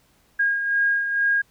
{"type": "beating tone pair", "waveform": "sine", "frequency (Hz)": [1628, 1630.2], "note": ["G#6", "G#6"], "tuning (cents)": [-35, -33], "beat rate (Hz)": 2.2, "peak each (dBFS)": [-19, -28], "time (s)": [0.39, 1.42], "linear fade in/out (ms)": 10, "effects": ["pink hiss -61 dBFS RMS until 1.5 s"]}